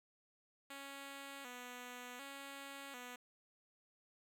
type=tone with vibrato; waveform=5% pulse; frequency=261.6 Hz; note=C4; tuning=in tune; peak=-37 dBFS; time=0.7-3.16 s; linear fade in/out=5 ms; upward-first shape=square; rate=0.67 Hz; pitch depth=100 cents each way; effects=none